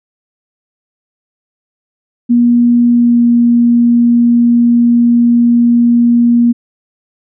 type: tone with pitch glide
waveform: sine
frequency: 239.4 to 237.5 Hz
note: A#3 to A#3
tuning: +46 to +33 cents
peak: -5 dBFS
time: 2.29-6.53 s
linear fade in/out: 20 ms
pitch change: -13 cents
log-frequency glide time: 2.91-3.22 s
effects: none